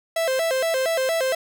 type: tone with vibrato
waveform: 45% pulse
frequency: 587.3 Hz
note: D5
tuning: in tune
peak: -20 dBFS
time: 0.16-1.35 s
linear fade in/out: 5 ms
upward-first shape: square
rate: 4.3 Hz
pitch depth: 200 cents each way
effects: none

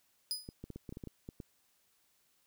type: tone with exponential decay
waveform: sawtooth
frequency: 4978 Hz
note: D#8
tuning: in tune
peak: -28 dBFS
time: 0.31-0.53 s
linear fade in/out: 0 ms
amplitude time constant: 47 ms
type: clicks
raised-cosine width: 3 ms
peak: -31 dBFS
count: 11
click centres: 0.489 / 0.64 / 0.703 / 0.76 / 0.892 / 0.925 / 0.971 / 1.038 / 1.073 / 1.289 / 1.402 s
effects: white hiss -73 dBFS RMS until 2.46 s

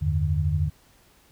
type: tone cluster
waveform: sine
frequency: 81.5 / 94.5 / 148.5 Hz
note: E2 / F#2 / D3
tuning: -19 / +37 / +20 cents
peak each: -24 / -27 / -25 dBFS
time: 0.01-0.7 s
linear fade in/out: 20 ms
effects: pink hiss -58 dBFS RMS until 1.31 s

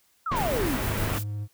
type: exponential sweep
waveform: sine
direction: down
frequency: 1390 to 233.1 Hz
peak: -26 dBFS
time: 0.26-0.77 s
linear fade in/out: 5 ms
type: low-pass noise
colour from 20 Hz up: pink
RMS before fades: -29 dBFS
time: 0.31-1.19 s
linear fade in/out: 10 ms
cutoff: 2700 Hz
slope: 12 dB/octave
type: noise with tremolo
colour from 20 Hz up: blue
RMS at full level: -36 dBFS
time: 0.35-1.24 s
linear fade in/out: 20 ms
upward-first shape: square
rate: 6.4 Hz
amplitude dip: 25%
type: tone with vibrato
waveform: triangle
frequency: 103.83 Hz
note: G#2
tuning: in tune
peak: -27 dBFS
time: 0.84-1.48 s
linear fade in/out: 50 ms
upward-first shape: square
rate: 14 Hz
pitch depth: 9 cents each way
effects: white hiss -65 dBFS RMS until 1.53 s

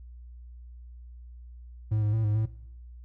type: tone with pitch steps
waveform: triangle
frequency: 107.8 / 105.4 / 110.9 / 105.6 / 109.5 Hz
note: A2 / G#2 / A2 / G#2 / A2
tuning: -35 / +26 / +14 / +29 / -8 cents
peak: -21 dBFS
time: 1.91-2.46 s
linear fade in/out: 10 ms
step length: 110 ms
effects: noise-tail reverb RT60 0.8 s tail -19 dB re dry + added 60 Hz sine -43 dBFS peak until 3.04 s

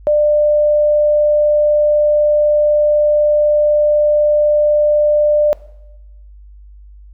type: tone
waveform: sine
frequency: 596 Hz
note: D5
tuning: 25 cents sharp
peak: -9 dBFS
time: 0.07-5.53 s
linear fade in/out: 0 ms
effects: noise-tail reverb RT60 0.9 s tail -19 dB re dry + added 50 Hz sine -36 dBFS peak until 7.13 s

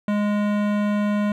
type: tone with hard clipping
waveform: sine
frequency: 207.1 Hz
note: G#3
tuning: 5 cents flat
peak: -21 dBFS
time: 0.08-1.32 s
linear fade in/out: 2 ms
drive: 18 dB
effects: none

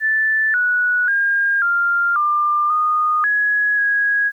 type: tone with pitch steps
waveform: sine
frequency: 1757 / 1469 / 1614 / 1395 / 1195 / 1230 / 1677 / 1655 Hz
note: A6 / F#6 / G#6 / F6 / D6 / D#6 / G#6 / G#6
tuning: -3 / -13 / -50 / -2 / +30 / -20 / +16 / -6 cents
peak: -14 dBFS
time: 0-4.32 s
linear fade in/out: 50 ms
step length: 540 ms
effects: 9-bit

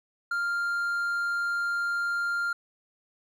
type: tone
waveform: triangle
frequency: 1396.9 Hz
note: F6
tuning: in tune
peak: -24 dBFS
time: 0.31-2.53 s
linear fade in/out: 5 ms
effects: none

